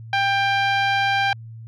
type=tone with low-pass filter; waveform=10% pulse; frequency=792 Hz; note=G5; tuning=18 cents sharp; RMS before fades=-20 dBFS; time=0.13-1.33 s; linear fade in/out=2 ms; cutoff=2600 Hz; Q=0.52; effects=added 113 Hz sine -35 dBFS peak until 1.67 s